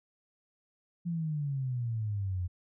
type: exponential sweep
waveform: sine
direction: down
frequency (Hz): 174.61 to 87.31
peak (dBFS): -30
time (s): 1.05-2.48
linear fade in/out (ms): 20
effects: none